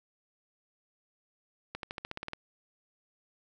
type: accelerating click train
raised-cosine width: 0.3 ms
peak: -21 dBFS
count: 10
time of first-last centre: 1.75-2.334 s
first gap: 82 ms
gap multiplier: 0.94
effects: none